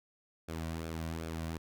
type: tone with flanger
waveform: sawtooth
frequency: 81.4 Hz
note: E2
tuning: 21 cents flat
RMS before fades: -39 dBFS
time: 0.48-1.58 s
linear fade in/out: 10 ms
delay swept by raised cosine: 1 to 2.4 ms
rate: 2.6 Hz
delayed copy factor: -0.55
effects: none